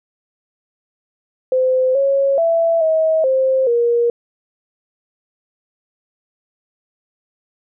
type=tone with pitch steps; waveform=sine; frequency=515 / 550 / 665 / 638 / 526 / 473 Hz; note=C5 / C#5 / E5 / D#5 / C5 / A#4; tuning=-28 / -14 / +15 / +43 / +9 / +25 cents; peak=-12 dBFS; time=1.52-4.1 s; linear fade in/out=2 ms; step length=430 ms; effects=none